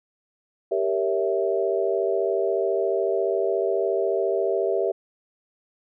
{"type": "chord", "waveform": "sine", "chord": "G diminished seventh", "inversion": "none", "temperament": "equal with one note detuned", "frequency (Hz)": [392, 466.2, 562.4, 659.3], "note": ["G4", "Bb4", "Db5", "Fb5"], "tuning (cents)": [0, 0, 25, 0], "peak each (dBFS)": [-24, -27, -29, -26], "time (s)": [0.71, 4.92], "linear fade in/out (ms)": 10, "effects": []}